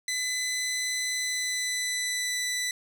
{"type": "tone with pitch glide", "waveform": "15% pulse", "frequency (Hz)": [2009, 1985.9], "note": ["B6", "B6"], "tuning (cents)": [29, 9], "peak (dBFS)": -21, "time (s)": [0.08, 2.71], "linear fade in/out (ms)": 2, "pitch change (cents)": -20, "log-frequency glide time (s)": [1.12, 2.39], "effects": []}